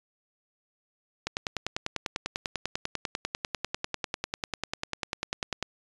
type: click train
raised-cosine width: 0.2 ms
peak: -12 dBFS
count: 45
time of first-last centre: 1.27-5.626 s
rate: 10.1 Hz
effects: resampled to 22050 Hz